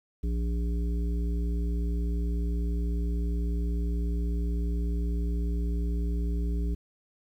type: harmonic tone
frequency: 58.2 Hz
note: A#1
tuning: 2 cents flat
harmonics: 1 / 3 / 5 / 7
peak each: -26 / -36 / -40 / -43 dBFS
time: 0.23-6.75 s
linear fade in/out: 10 ms
effects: 10-bit